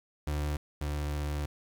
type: tone pair in turn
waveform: 35% pulse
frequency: 74 / 73.67 Hz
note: D2 / D2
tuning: +14 / +6 cents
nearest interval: unison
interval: 8 cents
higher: first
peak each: -28 / -29 dBFS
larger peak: first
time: 0.27-0.57 / 0.81-1.46 s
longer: second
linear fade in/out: 5 ms
effects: 9-bit